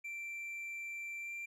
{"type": "tone with pitch glide", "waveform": "triangle", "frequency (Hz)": [2349, 2364], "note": ["D7", "D7"], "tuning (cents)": [0, 11], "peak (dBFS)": -39, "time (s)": [0.04, 1.46], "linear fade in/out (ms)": 10, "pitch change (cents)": 11, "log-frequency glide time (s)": [1.2, 1.32], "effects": []}